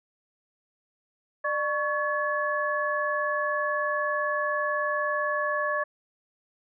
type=tone cluster; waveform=sine; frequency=597 / 1116 / 1711 Hz; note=D5 / C#6 / A6; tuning=+28 / +11 / -49 cents; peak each=-29 dBFS; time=1.44-5.84 s; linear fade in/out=10 ms; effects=none